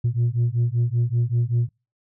sine beating tone pair, 116.54 / 121.74 Hz, A#2 / B2, 0 / -24 cents, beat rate 5.2 Hz, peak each -20 dBFS, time 0.04-1.69 s, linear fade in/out 10 ms, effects noise-tail reverb RT60 0.3 s tail -26 dB re dry + tanh soft clip ceiling -15 dBFS

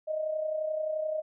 sine tone with amplitude modulation, 622.3 Hz, D#5, in tune, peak -26 dBFS, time 0.07-1.22 s, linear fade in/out 20 ms, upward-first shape sine, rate 31.5 Hz, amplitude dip 55%, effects none

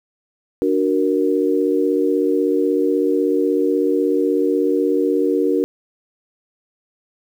sine chord, D augmented, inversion none, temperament equal, 293.7 / 370 / 466.2 Hz, D4 / F#4 / A#4, 0 / 0 / 0 cents, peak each -19 dBFS, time 0.62-5.64 s, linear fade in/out 0 ms, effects 8-bit

